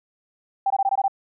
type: tone bursts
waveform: sine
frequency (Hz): 784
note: G5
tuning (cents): 0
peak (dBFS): -17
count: 7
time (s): 0.66-1.081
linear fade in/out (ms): 5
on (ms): 43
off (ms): 20
effects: none